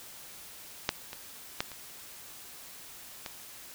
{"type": "clicks", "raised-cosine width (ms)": 0.2, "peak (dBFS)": [-8, -22, -11, -26, -20], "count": 5, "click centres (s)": [0.891, 1.131, 1.605, 1.717, 3.262], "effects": ["white hiss -48 dBFS RMS until 3.74 s"]}